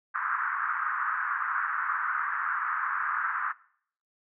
white band-pass noise, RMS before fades -30 dBFS, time 0.14-3.53 s, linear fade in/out 20 ms, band 1100 to 1600 Hz, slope 48 dB/octave, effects noise-tail reverb RT60 0.6 s tail -21 dB re dry

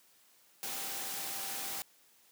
sine tone in noise, 784 Hz, G5, in tune, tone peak -50 dBFS, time 0.63-1.82 s, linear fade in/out 0 ms, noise white, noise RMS -39 dBFS, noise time 0.63-1.82 s, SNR -14 dB, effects white hiss -65 dBFS RMS until 2.31 s + high-pass 150 Hz 12 dB/octave

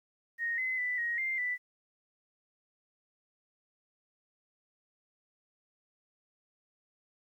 sine tone with pitch steps, 1863 / 2040 / 1986 / 1884 / 2099 / 1981 Hz, A#6 / C7 / B6 / A#6 / C7 / B6, -2 / -44 / +9 / +18 / +5 / +5 cents, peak -30 dBFS, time 0.38-1.58 s, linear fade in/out 50 ms, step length 200 ms, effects 11-bit

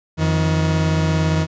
40% pulse tone pair together, 87.9 / 158.39 Hz, F2 / D#3, +12 / +31 cents, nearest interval minor seventh, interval 1019 cents, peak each -20 / -16 dBFS, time 0.17-1.47 s, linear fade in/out 50 ms, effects resampled to 16000 Hz

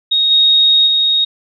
sine tone with level steps, 3745 Hz, A#7, 7 cents sharp, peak -10 / -7 / -10 dBFS, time 0.11-1.25 s, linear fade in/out 10 ms, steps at 0.3 / 0.86 s, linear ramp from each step 20 ms, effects none

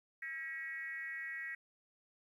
sine tone with frequency modulation, 1915 Hz, A#6, 46 cents sharp, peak -40 dBFS, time 0.22-1.55 s, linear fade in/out 5 ms, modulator 295 Hz, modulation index 0.81, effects 12-bit

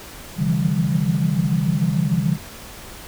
sine tone cluster, 135.9 / 152.3 / 165.9 / 172.6 / 199.5 Hz, C#3 / D#3 / E3 / F3 / G3, -34 / -37 / +11 / -20 / +31 cents, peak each -23 dBFS, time 0.36-2.38 s, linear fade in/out 50 ms, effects tanh soft clip ceiling -5 dBFS + pink hiss -38 dBFS RMS until 3.07 s

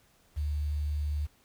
sine tone with quantisation, 74 Hz, D2, 14 cents sharp, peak -28 dBFS, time 0.36-1.27 s, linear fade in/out 20 ms, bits 9, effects pink hiss -65 dBFS RMS until 1.44 s

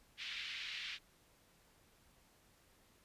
pink band-pass noise, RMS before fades -45 dBFS, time 0.17-0.99 s, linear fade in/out 50 ms, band 2100 to 3900 Hz, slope 24 dB/octave, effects pink hiss -69 dBFS RMS until 3.04 s + resampled to 32000 Hz

